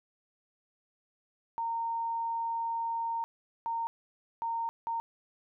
sine tone bursts at uneven times, 920 Hz, A#5, 23 cents flat, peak -30 dBFS, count 4, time 1.58-3.24 / 3.66-3.87 / 4.42-4.69 / 4.87-5 s, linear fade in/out 0 ms, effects none

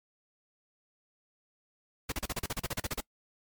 pink noise bursts, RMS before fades -33 dBFS, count 14, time 2.09-3.005 s, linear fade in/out 5 ms, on 31 ms, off 37 ms, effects noise-tail reverb RT60 0.1 s tail -23 dB re dry + MP3 96 kbps

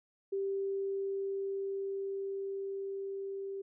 sine tone with level ramp, 392 Hz, G4, in tune, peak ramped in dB -31 to -37 dBFS, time 0.32-3.62 s, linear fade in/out 10 ms, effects none

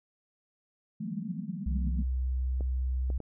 pink band-pass noise, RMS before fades -36 dBFS, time 1-2.03 s, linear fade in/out 10 ms, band 160 to 230 Hz, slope 96 dB/octave
sine tone, 63.9 Hz, C2, 40 cents flat, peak -27 dBFS, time 1.66-3.18 s, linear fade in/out 5 ms
clicks, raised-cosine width 2 ms, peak -27 dBFS, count 3, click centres 2.608 / 3.102 / 3.203 s
effects none

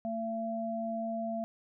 sine tone pair together, 225.6 / 676 Hz, A3 / E5, +44 / +43 cents, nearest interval octave + perfect fifth, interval 1899 cents, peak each -36 / -34 dBFS, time 0.05-1.44 s, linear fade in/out 0 ms, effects none

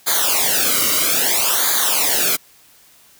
white noise with flanger, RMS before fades -17 dBFS, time 0.06-2.37 s, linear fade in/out 20 ms, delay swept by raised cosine 0.36 to 1.19 ms, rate 0.61 Hz, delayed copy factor -1, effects white hiss -50 dBFS RMS until 3.19 s

